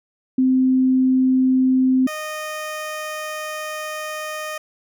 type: tone pair in turn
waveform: sine / 15% pulse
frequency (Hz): 259.1 / 616.2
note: C4 / D#5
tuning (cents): -17 / -17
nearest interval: octave + minor third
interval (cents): 1500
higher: second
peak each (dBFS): -13 / -20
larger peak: first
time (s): 0.38-2.07 / 2.07-4.58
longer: second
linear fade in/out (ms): 5
effects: none